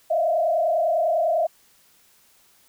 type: tone with frequency modulation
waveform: sine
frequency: 659.3 Hz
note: E5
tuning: in tune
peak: -18 dBFS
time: 0.1-1.47 s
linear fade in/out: 10 ms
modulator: 30 Hz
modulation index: 1.5
effects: white hiss -58 dBFS RMS until 2.68 s